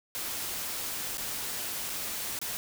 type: noise with dropouts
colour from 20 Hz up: white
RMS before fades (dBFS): -35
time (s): 0.15-2.57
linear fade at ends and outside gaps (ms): 0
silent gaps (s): 1.172-1.181 / 1.897-1.901 / 2.389-2.415
effects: none